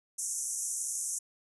pink band-pass noise, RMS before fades -35 dBFS, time 0.18-1.19 s, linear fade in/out 10 ms, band 5900 to 11000 Hz, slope 96 dB/octave, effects none

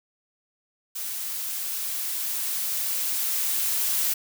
blue noise with level ramp, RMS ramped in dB -32 to -24 dBFS, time 0.95-4.14 s, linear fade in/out 10 ms, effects none

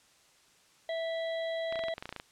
harmonic tone, 657 Hz, E5, 6 cents flat, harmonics 1 / 3 / 5 / 6, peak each -32 / -42 / -46 / -48 dBFS, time 0.89-1.94 s, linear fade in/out 2 ms
clicks, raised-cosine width 0.3 ms, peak -23 dBFS, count 12, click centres 1.725 / 1.757 / 1.792 / 1.838 / 1.884 / 1.981 / 2.025 / 2.056 / 2.092 / 2.126 / 2.163 / 2.199 s
effects white hiss -63 dBFS RMS until 2.31 s + low-pass 8000 Hz 12 dB/octave

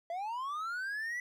triangle linear sweep, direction up, 659.3 to 1987 Hz, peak -33 dBFS, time 0.1-1.2 s, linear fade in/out 2 ms, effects none

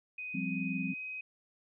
sine tone with pitch glide, 2500 to 2520 Hz, D#7 to D#7, +8 to +21 cents, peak -38 dBFS, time 0.18-1.21 s, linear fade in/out 5 ms, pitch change +13 cents, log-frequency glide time 0.9-0.99 s
sine chord, F suspended second, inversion none, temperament equal, 174.61 / 196 / 261.6 Hz, F3 / G3 / C4, 0 / 0 / 0 cents, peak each -37 dBFS, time 0.34-0.94 s, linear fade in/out 10 ms
effects none

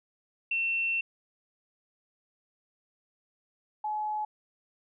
sine tone pair in turn, 2700 / 850.4 Hz, E7 / G#5, +41 / +41 cents, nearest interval octave + minor sixth, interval 2000 cents, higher first, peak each -26 / -29 dBFS, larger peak first, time 0.51-1.01 / 3.84-4.25 s, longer first, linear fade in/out 5 ms, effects none

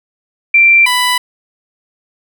sine / 15% pulse tone pair in turn, 2356 / 992.6 Hz, D7 / B5, +5 / +8 cents, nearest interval octave + minor third, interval 1497 cents, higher first, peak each -4 dBFS, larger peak neither, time 0.54-0.86 / 0.86-1.18 s, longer neither, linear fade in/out 5 ms, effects none

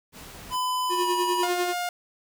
pink noise, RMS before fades -43 dBFS, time 0.12-0.58 s, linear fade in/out 50 ms
square tone with pitch glide, 1006 to 972.9 Hz, B5 to B5, +32 to -26 cents, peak -25 dBFS, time 0.5-1.49 s, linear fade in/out 50 ms, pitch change -58 cents, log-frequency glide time 0.87-1.09 s
square tone with tremolo, 357 Hz, F4, 38 cents sharp, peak -24 dBFS, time 0.89-1.74 s, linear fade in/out 50 ms, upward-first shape sine, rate 10 Hz, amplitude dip 65%
sawtooth tone, 709 Hz, F5, 26 cents sharp, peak -23 dBFS, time 1.43-1.89 s, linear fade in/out 2 ms
effects none

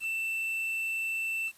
triangle tone with quantisation, 2669 Hz, E7, 21 cents sharp, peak -28 dBFS, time 0-1.52 s, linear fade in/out 50 ms, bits 8, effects white hiss -59 dBFS RMS until 1.57 s + resampled to 32000 Hz

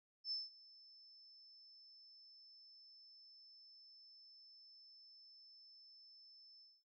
sine tone with ADSR envelope, 5274 Hz, E8, in tune, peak -38 dBFS, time 0.24-6.84 s, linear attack 74 ms, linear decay 180 ms, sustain -22 dB, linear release 230 ms, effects none

